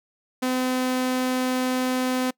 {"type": "tone", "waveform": "sawtooth", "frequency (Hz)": 255.2, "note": "C4", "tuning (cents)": -43, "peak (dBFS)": -18, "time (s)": [0.42, 2.31], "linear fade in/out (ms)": 10, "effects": ["noise-tail reverb RT60 0.1 s tail -24 dB re dry"]}